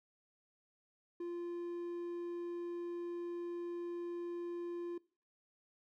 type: tone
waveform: triangle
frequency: 346.6 Hz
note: F4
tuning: 13 cents flat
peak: -37 dBFS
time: 1.2-4.98 s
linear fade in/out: 5 ms
effects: noise-tail reverb RT60 0.4 s tail -22 dB re dry